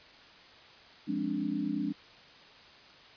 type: chord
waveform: sine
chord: D half-diminished seventh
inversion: first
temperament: equal with one note detuned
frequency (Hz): 174.61 / 207.7 / 265.3 / 293.7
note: F3 / Ab3 / C4 / D4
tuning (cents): 0 / 0 / +24 / 0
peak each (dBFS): -39 / -35 / -36 / -33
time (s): 1.07-1.93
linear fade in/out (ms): 20
effects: white hiss -54 dBFS RMS until 3.16 s + resampled to 11025 Hz